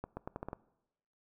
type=accelerating click train; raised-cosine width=1 ms; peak=-25 dBFS; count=7; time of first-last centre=0.04-0.531 s; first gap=130 ms; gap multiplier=0.81; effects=noise-tail reverb RT60 0.9 s tail -21 dB re dry